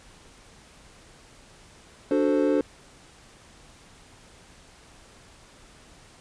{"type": "chord", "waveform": "triangle", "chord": "D dominant seventh", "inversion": "none", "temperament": "equal", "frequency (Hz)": [293.7, 370, 440, 523.3], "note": ["D4", "F#4", "A4", "C5"], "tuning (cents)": [0, 0, 0, 0], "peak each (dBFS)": [-21, -26, -24, -24], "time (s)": [2.11, 2.61], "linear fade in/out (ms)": 2, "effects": ["pink hiss -52 dBFS RMS until 6.2 s", "resampled to 22050 Hz"]}